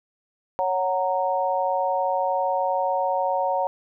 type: chord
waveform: sine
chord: F# major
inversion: second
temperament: equal with one note detuned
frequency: 554.4 / 740 / 927.5 Hz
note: C#5 / F#5 / A#5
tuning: 0 / 0 / -9 cents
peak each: -25 dBFS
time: 0.59-3.67 s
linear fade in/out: 0 ms
effects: none